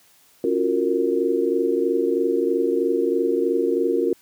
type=chord; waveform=sine; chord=Gb major seventh; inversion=second; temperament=just; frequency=277.5 / 346.9 / 370 / 462.5 Hz; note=Db4 / F4 / Gb4 / Bb4; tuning=+2 / -12 / 0 / -14 cents; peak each=-26 / -23 / -24 / -22 dBFS; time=0.44-4.13 s; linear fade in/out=2 ms; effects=white hiss -56 dBFS RMS until 4.21 s + high-pass 60 Hz 12 dB/octave